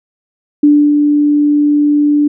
sine tone with ADSR envelope, 293.7 Hz, D4, in tune, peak -3 dBFS, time 0.63-2.28 s, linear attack 6 ms, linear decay 290 ms, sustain -4 dB, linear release 8 ms, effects none

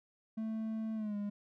triangle tone with pitch glide, 220.8 to 204.8 Hz, A3 to G#3, +6 to -24 cents, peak -33 dBFS, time 0.37-1.3 s, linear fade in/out 10 ms, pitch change -130 cents, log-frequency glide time 0.95-1.16 s, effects none

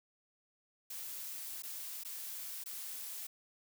blue noise with dropouts, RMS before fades -44 dBFS, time 0.9-3.27 s, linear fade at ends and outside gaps 5 ms, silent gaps 1.623-1.633 / 2.036-2.048 / 2.639-2.659 s, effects none

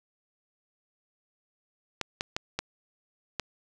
clicks, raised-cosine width 0.2 ms, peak -12 dBFS, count 5, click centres 2.013 / 2.209 / 2.365 / 2.59 / 3.397 s, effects none

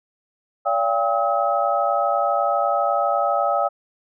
sine tone cluster, 575 / 687 / 795 / 1281 Hz, D5 / F5 / G5 / E6, -37 / -29 / +24 / -50 cents, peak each -23 dBFS, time 0.65-3.69 s, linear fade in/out 20 ms, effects none

